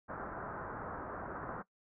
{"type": "low-pass noise", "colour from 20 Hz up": "white", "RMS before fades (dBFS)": -43, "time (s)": [0.08, 1.63], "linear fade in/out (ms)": 20, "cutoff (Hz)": 1500, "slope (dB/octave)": 48, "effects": ["noise-tail reverb RT60 0.1 s tail -19 dB re dry"]}